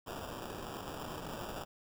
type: noise with sample-and-hold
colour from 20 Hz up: blue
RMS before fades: -43 dBFS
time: 0.06-1.65 s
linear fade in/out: 20 ms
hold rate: 2100 Hz
effects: none